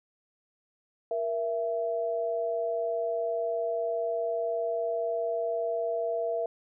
sine tone pair together, 470.9 / 666 Hz, A#4 / E5, +18 / +18 cents, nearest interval tritone, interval 600 cents, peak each -31 / -29 dBFS, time 1.11-6.46 s, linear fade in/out 2 ms, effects none

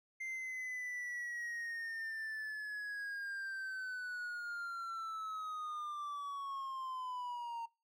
triangle linear sweep, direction down, 2093 to 918 Hz, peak -38 dBFS, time 0.2-7.66 s, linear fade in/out 10 ms, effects noise-tail reverb RT60 0.3 s tail -23 dB re dry

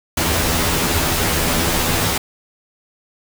pink noise with comb filter, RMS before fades -18 dBFS, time 0.17-2.18 s, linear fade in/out 5 ms, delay 12 ms, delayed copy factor +0.9, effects none

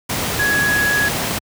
sine tone in noise, 1672 Hz, G#6, 11 cents sharp, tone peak -15 dBFS, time 0.39-1.09 s, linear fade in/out 10 ms, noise pink, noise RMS -21 dBFS, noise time 0.09-1.39 s, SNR +3 dB, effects high-pass 80 Hz 12 dB/octave

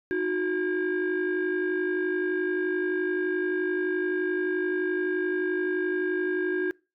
sine tone cluster, 313.7 / 365.3 / 1619 Hz, D#4 / F#4 / G#6, +14 / -22 / -45 cents, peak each -30 / -25 / -30 dBFS, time 0.11-6.71 s, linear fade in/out 0 ms, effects noise-tail reverb RT60 0.3 s tail -25 dB re dry + tanh soft clip ceiling -19 dBFS

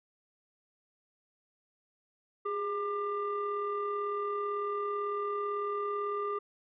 triangle ring-modulated tone, 392 Hz, G4, in tune, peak -26 dBFS, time 2.45-6.39 s, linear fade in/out 10 ms, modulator 803 Hz, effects resampled to 8000 Hz

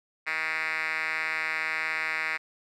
5% pulse tone with band-pass filter, 158.5 Hz, D#3, 32 cents sharp, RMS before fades -30 dBFS, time 0.26-2.38 s, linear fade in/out 20 ms, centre 2200 Hz, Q 3.8, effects none

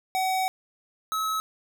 square tone pair in turn, 754 / 1289.6 Hz, F#5 / E6, +32 / -38 cents, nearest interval major sixth, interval 930 cents, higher second, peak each -24 / -26 dBFS, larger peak first, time 0.15-0.48 / 1.12-1.4 s, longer first, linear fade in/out 0 ms, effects none

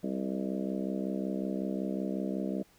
harmonic tone with a mistuned harmonic, 65.41 Hz, C2, in tune, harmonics 3 / 4 / 5 / 6 / 7 / 8 / 9 / 10, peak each -34 / -37 / -38 / -43 / -42 / -47 / -42 / -48 dBFS, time 0.03-2.63 s, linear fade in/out 10 ms, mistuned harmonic 9, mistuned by +31 cents, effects pink hiss -63 dBFS RMS until 2.78 s

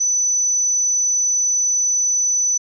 sine tone, 5990 Hz, F#8, 20 cents sharp, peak -15 dBFS, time 0-2.58 s, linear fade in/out 10 ms, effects none

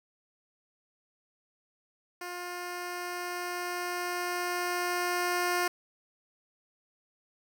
10% pulse tone with level ramp, 354.8 Hz, F4, 27 cents sharp, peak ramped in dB -29 to -18 dBFS, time 2.21-5.68 s, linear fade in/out 5 ms, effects none

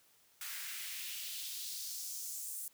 white noise with high-pass filter sweep, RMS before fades -43 dBFS, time 0.41-2.68 s, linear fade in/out 2 ms, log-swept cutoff 1500 to 9100 Hz, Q 1.8, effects white hiss -68 dBFS RMS until 2.73 s

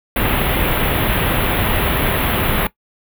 pink band-stop noise, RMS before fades -17 dBFS, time 0.16-2.67 s, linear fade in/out 2 ms, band 3500 to 11000 Hz, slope 48 dB/octave, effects noise-tail reverb RT60 0.1 s tail -18 dB re dry

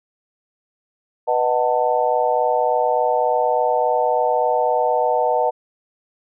sine chord, B dominant seventh, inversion none, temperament just, 493.9 / 617.4 / 740.8 / 889 Hz, B4 / D#5 / F#5 / A5, 0 / -14 / +2 / +18 cents, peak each -21 dBFS, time 1.27-5.51 s, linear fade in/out 20 ms, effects none

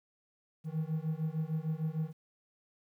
triangle beating tone pair, 154.8 / 161.4 Hz, D#3 / E3, -9 / -36 cents, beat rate 6.6 Hz, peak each -33 / -33 dBFS, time 0.64-2.13 s, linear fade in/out 50 ms, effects 11-bit

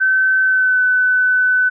sine tone with pitch glide, 1533 to 1504.9 Hz, G6 to F#6, -39 to +29 cents, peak -11 dBFS, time 0-1.7 s, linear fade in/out 20 ms, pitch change -32 cents, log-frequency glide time 0.42-0.82 s, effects none

